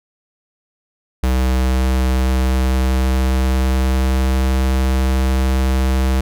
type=tone with pitch glide; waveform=square; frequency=64.3 to 65.27 Hz; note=C2 to C2; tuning=-30 to -4 cents; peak=-14 dBFS; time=1.23-6.21 s; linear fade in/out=5 ms; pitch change=+26 cents; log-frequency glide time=1.61-4.51 s; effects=none